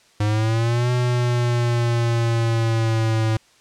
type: exponential two-way sweep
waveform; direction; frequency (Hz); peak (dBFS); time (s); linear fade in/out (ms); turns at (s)
square; up then down; 103.83 to 123.9 to 110.2; -18; 0.2-3.37; 5; 0.91
effects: white hiss -55 dBFS RMS until 3.6 s + low-pass 7000 Hz 12 dB/octave